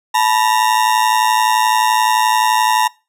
40% pulse ring-modulated tone, 926 Hz, A#5, 12 cents flat, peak -8 dBFS, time 0.14-2.88 s, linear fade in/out 10 ms, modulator 55.8 Hz, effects noise-tail reverb RT60 0.3 s tail -23 dB re dry + resampled to 32000 Hz

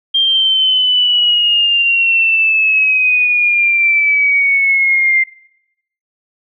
sine exponential sweep, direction down, 3196 to 2093 Hz, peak -9 dBFS, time 0.14-5.24 s, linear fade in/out 10 ms, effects noise-tail reverb RT60 0.8 s tail -21 dB re dry

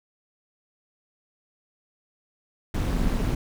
brown noise with amplitude modulation, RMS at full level -21 dBFS, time 2.74-3.35 s, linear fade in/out 5 ms, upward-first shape sine, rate 211 Hz, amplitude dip 75%, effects none

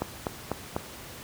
click train, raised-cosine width 1 ms, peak -13 dBFS, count 4, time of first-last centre 0.02-0.764 s, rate 4.03 Hz, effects pink hiss -43 dBFS RMS until 1.23 s + high-pass 60 Hz 12 dB/octave

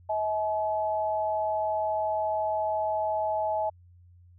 sine tone pair together, 640 / 854.3 Hz, D#5 / G#5, +49 / +49 cents, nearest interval perfect fourth, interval 500 cents, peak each -28 dBFS, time 0.09-3.7 s, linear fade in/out 10 ms, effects added 88 Hz sine -52 dBFS peak until 4.38 s

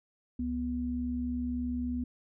sine tone pair together, 69.1 / 245.8 Hz, C#2 / B3, -5 / -8 cents, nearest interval octave + minor seventh, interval 2197 cents, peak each -37 / -31 dBFS, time 0.39-2.04 s, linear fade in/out 5 ms, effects none

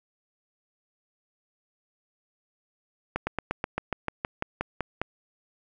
slowing click train, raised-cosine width 0.5 ms, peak -12 dBFS, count 13, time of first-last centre 3.16-5.016 s, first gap 110 ms, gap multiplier 1.06, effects none

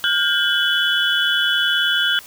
sine tone cluster, 1426 / 1585 / 3007 / 3383 Hz, F6 / G6 / F#7 / G#7, +36 / +19 / +27 / +31 cents, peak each -21 dBFS, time 0.04-2.19 s, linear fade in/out 0 ms, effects white hiss -41 dBFS RMS until 2.26 s

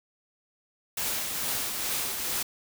white noise with tremolo, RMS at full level -29 dBFS, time 0.97-2.43 s, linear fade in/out 5 ms, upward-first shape triangle, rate 2.3 Hz, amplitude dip 40%, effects none

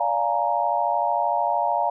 sine chord, Bb dominant seventh, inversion first, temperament just, 582.7 / 699.2 / 839.1 / 932.3 Hz, D5 / F5 / Ab5 / Bb5, -14 / +2 / +18 / 0 cents, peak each -28 / -24 / -26 / -24 dBFS, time 0-1.9 s, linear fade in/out 5 ms, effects none

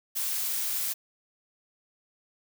blue noise, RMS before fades -30 dBFS, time 0.15-0.94 s, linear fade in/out 20 ms, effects none

